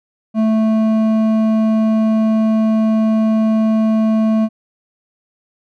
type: tone with hard clipping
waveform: triangle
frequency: 219.8 Hz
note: A3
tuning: 2 cents flat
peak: -13 dBFS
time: 0.34-4.49 s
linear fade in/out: 50 ms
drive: 12 dB
effects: none